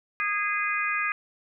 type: harmonic tone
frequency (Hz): 411.7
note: G#4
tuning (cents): -15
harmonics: 3 / 4 / 5 / 6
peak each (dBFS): -30 / -30 / -30 / -30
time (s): 0.2-1.12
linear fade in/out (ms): 0
effects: none